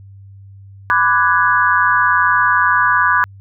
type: chord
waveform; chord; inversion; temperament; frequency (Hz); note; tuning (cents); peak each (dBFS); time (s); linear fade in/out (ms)
sine; G# half-diminished seventh; first; equal with one note detuned; 995.8 / 1174.7 / 1480 / 1661.2; B5 / D6 / F#6 / G#6; +14 / 0 / 0 / 0; -16; 0.9-3.24; 0
effects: added 98 Hz sine -36 dBFS peak until 3.4 s